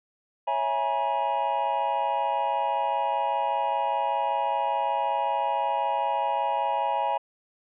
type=chord; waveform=triangle; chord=A# half-diminished seventh; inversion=first; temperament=equal with one note detuned; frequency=554.4 / 659.3 / 830.6 / 955.8 Hz; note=C#5 / E5 / G#5 / A#5; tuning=0 / 0 / 0 / +43 cents; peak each=-31 / -30 / -25 / -26 dBFS; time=0.47-7.18 s; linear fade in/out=10 ms; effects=resampled to 8000 Hz